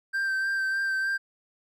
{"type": "tone with vibrato", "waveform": "triangle", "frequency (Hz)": 1568, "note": "G6", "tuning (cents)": 0, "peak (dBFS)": -23, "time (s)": [0.13, 1.18], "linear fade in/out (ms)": 20, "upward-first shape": "sine", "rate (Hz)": 3.3, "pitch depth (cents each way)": 20, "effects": []}